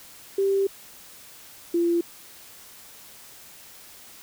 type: tone pair in turn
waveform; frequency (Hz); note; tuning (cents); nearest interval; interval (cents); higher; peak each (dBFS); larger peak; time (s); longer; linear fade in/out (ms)
sine; 392 / 341.9; G4 / F4; 0 / -37; major second; 237; first; -19; neither; 0.38-0.67 / 1.74-2.01; first; 5
effects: white hiss -47 dBFS RMS until 4.22 s